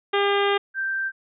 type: harmonic tone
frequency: 402 Hz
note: G4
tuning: 44 cents sharp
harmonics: 1 / 2 / 3 / 4 / 5 / 6 / 7 / 8 / 9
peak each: -21 / -26 / -27 / -29 / -30 / -35 / -33 / -32 / -36 dBFS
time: 0.13-0.58 s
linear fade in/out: 10 ms
type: tone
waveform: sine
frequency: 1568 Hz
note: G6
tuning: in tune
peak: -23 dBFS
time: 0.74-1.12 s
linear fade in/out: 50 ms
effects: none